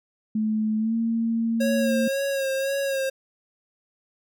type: tone with pitch glide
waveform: sine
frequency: 216.6 to 228.4 Hz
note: A3 to A#3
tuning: -27 to -35 cents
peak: -21 dBFS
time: 0.35-2.08 s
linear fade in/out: 5 ms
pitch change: +92 cents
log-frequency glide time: 0.78-0.95 s
type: tone with vibrato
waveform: square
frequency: 544 Hz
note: C#5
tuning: 33 cents flat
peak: -24 dBFS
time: 1.6-3.1 s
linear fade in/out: 10 ms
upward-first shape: sine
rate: 1.9 Hz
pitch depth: 34 cents each way
effects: none